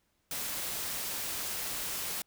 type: noise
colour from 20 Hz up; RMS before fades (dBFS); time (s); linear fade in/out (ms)
white; -36; 0.31-2.22; 2
effects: pink hiss -75 dBFS RMS until 2.26 s